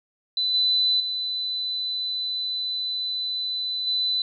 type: tone with level steps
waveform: sine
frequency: 4003 Hz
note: B7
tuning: 23 cents sharp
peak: -21 / -18 / -25 / -21 dBFS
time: 0.37-4.22 s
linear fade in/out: 2 ms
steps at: 0.54 / 1 / 3.87 s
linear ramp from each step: 2 ms
effects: none